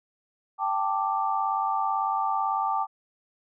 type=chord; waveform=sine; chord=G suspended second; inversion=none; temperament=just; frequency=784 / 882 / 1176 Hz; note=G5 / A5 / D6; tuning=0 / +4 / +2 cents; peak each=-28 dBFS; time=0.58-2.87 s; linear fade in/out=50 ms; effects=none